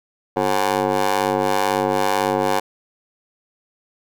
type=ring-modulated tone; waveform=15% pulse; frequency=98 Hz; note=G2; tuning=in tune; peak=-8 dBFS; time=0.36-2.6 s; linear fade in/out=10 ms; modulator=638 Hz; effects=none